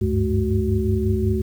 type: tone cluster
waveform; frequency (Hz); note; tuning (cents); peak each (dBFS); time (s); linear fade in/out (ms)
sine; 72.3 / 96 / 101.5 / 214.2 / 373.1; D2 / G2 / G#2 / A3 / F#4; -27 / -36 / -39 / -46 / +14; -24; 0.01-1.42; 10
effects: 8-bit